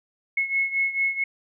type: beating tone pair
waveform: sine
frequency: 2181 / 2185.5 Hz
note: C#7 / C#7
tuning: -29 / -25 cents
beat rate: 4.5 Hz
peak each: -23 / -27 dBFS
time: 0.37-1.24 s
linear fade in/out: 5 ms
effects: none

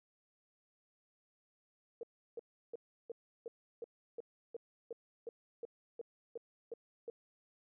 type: tone bursts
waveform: sine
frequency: 466.2 Hz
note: A#4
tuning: in tune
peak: -40 dBFS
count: 15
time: 2.01-7.1 s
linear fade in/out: 2 ms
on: 22 ms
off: 340 ms
effects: none

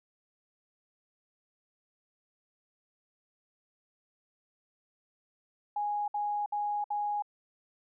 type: tone bursts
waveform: sine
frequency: 828 Hz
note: G#5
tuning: 5 cents flat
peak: -29 dBFS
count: 4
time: 5.76-7.223 s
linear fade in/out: 5 ms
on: 320 ms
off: 61 ms
effects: none

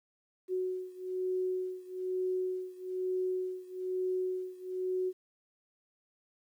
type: beating tone pair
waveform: sine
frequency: 369.3 / 370.4 Hz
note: F#4 / F#4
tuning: -3 / +2 cents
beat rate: 1.1 Hz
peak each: -34 / -36 dBFS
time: 0.48-5.13 s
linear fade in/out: 50 ms
effects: 11-bit

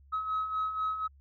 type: beating tone pair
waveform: sine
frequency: 1276 / 1280.1 Hz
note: D#6 / D#6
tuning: +43 / +49 cents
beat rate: 4.1 Hz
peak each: -36 / -29 dBFS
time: 0.12-1.08 s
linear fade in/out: 20 ms
effects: tanh soft clip ceiling -25 dBFS + added 69 Hz sine -55 dBFS peak until 1.2 s

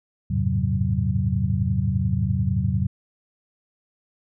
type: tone cluster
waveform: sine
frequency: 83.5 / 101 / 112.4 / 135.8 / 186.5 Hz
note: E2 / G#2 / A2 / C#3 / F#3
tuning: +23 / -48 / +37 / -35 / +14 cents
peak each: -26 dBFS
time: 0.3-2.87 s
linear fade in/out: 10 ms
effects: none

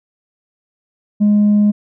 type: tone with tanh clipping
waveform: triangle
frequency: 207.7 Hz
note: G#3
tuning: in tune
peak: -9 dBFS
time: 1.2-1.72 s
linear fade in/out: 20 ms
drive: 6 dB
effects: none

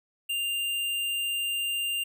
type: tone with hard clipping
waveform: sine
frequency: 2794 Hz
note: F7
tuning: in tune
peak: -28 dBFS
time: 0.29-2.04 s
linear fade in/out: 10 ms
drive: 18 dB
effects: none

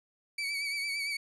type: tone with vibrato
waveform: 30% pulse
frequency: 2274 Hz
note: C#7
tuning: 44 cents sharp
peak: -29 dBFS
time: 0.38-1.17 s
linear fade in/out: 5 ms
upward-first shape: sine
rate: 8.8 Hz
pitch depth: 43 cents each way
effects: resampled to 24000 Hz + 11-bit

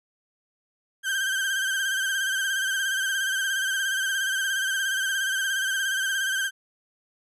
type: tone with vibrato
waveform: 35% pulse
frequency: 1568 Hz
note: G6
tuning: in tune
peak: -22 dBFS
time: 1.03-6.51 s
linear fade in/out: 50 ms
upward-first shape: sine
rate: 17 Hz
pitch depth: 52 cents each way
effects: resampled to 32000 Hz

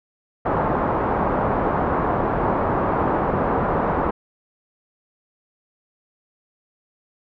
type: low-pass noise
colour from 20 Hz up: white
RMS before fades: -21 dBFS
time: 0.45-4.11 s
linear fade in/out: 10 ms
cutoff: 1100 Hz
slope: 24 dB/octave
effects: none

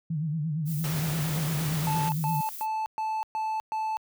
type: tone with vibrato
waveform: sine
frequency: 155.4 Hz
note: D#3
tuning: 2 cents flat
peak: -26 dBFS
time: 0.1-2.41 s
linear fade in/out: 5 ms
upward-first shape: sine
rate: 8.7 Hz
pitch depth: 110 cents each way
type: noise with tremolo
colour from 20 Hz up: violet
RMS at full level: -38 dBFS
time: 0.65-2.67 s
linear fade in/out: 50 ms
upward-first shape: triangle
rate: 16 Hz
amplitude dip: 25%
type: noise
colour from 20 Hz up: pink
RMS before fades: -35 dBFS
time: 0.84-2.09 s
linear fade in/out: 0 ms
type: tone bursts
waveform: triangle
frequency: 875 Hz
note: A5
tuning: 10 cents flat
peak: -25 dBFS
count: 6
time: 1.87-3.97 s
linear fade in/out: 0 ms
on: 250 ms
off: 120 ms
effects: high-pass 80 Hz 12 dB/octave

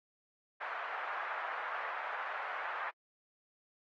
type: band-pass noise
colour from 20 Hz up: white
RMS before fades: -40 dBFS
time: 0.6-2.91 s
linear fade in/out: 20 ms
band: 690 to 1700 Hz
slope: 24 dB/octave
effects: AAC 32 kbps

